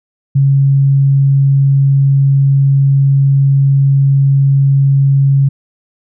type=tone; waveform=sine; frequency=137.8 Hz; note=C#3; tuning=10 cents flat; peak=-6 dBFS; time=0.35-5.49 s; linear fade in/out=10 ms; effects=none